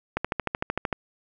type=click train; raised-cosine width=0.5 ms; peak=-10 dBFS; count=11; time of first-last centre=0.17-0.928 s; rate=13.2 Hz; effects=none